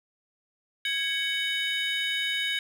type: tone cluster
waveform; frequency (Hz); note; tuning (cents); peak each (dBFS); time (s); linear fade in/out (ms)
triangle; 1654 / 2235 / 3003 / 3738; G#6 / C#7 / F#7 / A#7; -8 / +14 / +25 / +4; -31 / -30 / -30 / -30; 0.85-2.59; 2
effects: none